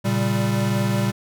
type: chord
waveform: square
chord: G diminished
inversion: first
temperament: equal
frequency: 116.54 / 138.59 / 196 Hz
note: Bb2 / Db3 / G3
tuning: 0 / 0 / 0 cents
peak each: -23 / -28 / -23 dBFS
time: 0.04-1.12 s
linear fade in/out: 20 ms
effects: none